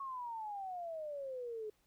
sine exponential sweep, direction down, 1108.7 to 419.8 Hz, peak -40 dBFS, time 0-1.7 s, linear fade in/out 5 ms, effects pink hiss -75 dBFS RMS until 1.86 s

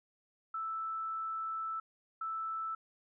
sine tone bursts at uneven times, 1318.5 Hz, E6, in tune, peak -35 dBFS, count 2, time 0.54-1.8 / 2.21-2.75 s, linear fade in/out 5 ms, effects none

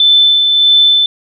sine tone with tremolo, 3524 Hz, A7, 2 cents sharp, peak -4 dBFS, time 0-1.06 s, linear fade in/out 2 ms, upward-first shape sine, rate 1.6 Hz, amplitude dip 35%, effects none

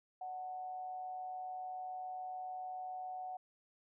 sine tone with amplitude modulation, 740 Hz, F#5, in tune, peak -39 dBFS, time 0.21-3.37 s, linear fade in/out 5 ms, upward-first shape sine, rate 147 Hz, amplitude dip 40%, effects none

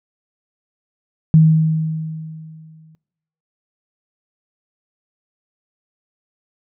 sine tone with exponential decay, 158.5 Hz, D#3, 32 cents sharp, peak -5 dBFS, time 1.34-2.95 s, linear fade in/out 0 ms, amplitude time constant 350 ms, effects noise-tail reverb RT60 0.8 s tail -21 dB re dry

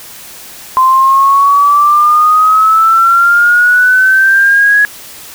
sine exponential sweep, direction up, 1033 to 1678 Hz, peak -4 dBFS, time 0.77-4.85 s, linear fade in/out 0 ms, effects white hiss -31 dBFS RMS until 5.34 s

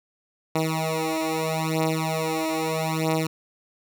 10% pulse beating tone pair, 159.1 / 159.88 Hz, D#3 / D#3, +39 / +47 cents, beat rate 0.78 Hz, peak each -18 dBFS, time 0.55-3.27 s, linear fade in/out 5 ms, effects none

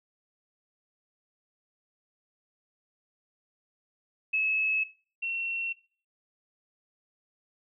sine tone pair in turn, 2587 / 2719 Hz, E7 / F7, -33 / -47 cents, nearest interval minor second, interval 86 cents, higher second, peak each -24 / -29 dBFS, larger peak first, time 4.33-4.84 / 5.22-5.73 s, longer neither, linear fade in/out 10 ms, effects noise-tail reverb RT60 0.4 s tail -18 dB re dry

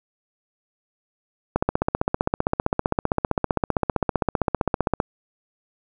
click train, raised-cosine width 1 ms, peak -5 dBFS, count 54, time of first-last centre 1.56-5.002 s, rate 15.4 Hz, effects none

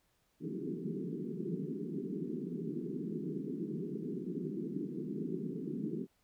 pink band-pass noise, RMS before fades -39 dBFS, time 0.4-6.07 s, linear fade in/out 50 ms, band 150 to 420 Hz, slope 96 dB/octave, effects pink hiss -75 dBFS RMS until 6.23 s

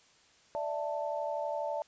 sine chord, D suspended second, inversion none, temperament equal with one note detuned, 587.3 / 659.3 / 884.6 Hz, D5 / E5 / A5, 0 / 0 / +9 cents, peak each -35 / -37 / -37 dBFS, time 0.55-1.82 s, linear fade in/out 0 ms, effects white hiss -63 dBFS RMS until 1.87 s + resampled to 16000 Hz

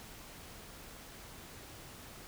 silence, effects pink hiss -51 dBFS RMS until 2.27 s

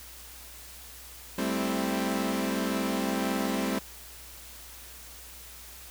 sawtooth chord, A minor seventh, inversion third, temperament equal with one note detuned, 196 / 217.7 / 261.6 / 329.6 Hz, G3 / A3 / C4 / E4, 0 / -18 / 0 / 0 cents, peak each -28 / -30 / -27 / -32 dBFS, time 1.38-3.79 s, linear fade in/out 5 ms, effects added 60 Hz sine -51 dBFS peak until 5.9 s + white hiss -47 dBFS RMS until 5.9 s

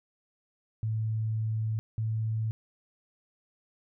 sine tone pair in turn, 110.1 / 110.58 Hz, A2 / A2, +2 / +9 cents, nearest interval unison, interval 7 cents, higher second, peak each -27 dBFS, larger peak neither, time 0.83-1.79 / 1.98-2.51 s, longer first, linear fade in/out 0 ms, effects none

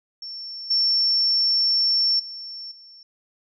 sine tone with level steps, 5430 Hz, F8, 50 cents flat, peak -32 / -17 / -33 / -44 dBFS, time 0.22-3.03 s, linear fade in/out 2 ms, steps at 0.7 / 2.19 / 2.71 s, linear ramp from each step 10 ms, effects none

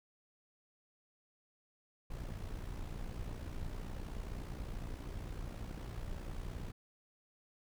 brown noise with amplitude modulation, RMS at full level -40 dBFS, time 2.1-6.72 s, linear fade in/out 10 ms, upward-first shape sine, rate 59.6 Hz, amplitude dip 60%, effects none

